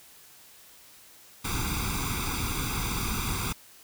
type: noise with comb filter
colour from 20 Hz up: pink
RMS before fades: -30 dBFS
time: 1.44-3.53 s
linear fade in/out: 10 ms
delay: 0.83 ms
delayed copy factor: +1
effects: white hiss -53 dBFS RMS until 3.83 s